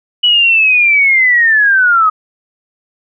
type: linear sweep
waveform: sine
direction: down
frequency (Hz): 2960 to 1244.5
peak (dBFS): -6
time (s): 0.23-2.1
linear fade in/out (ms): 10
effects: none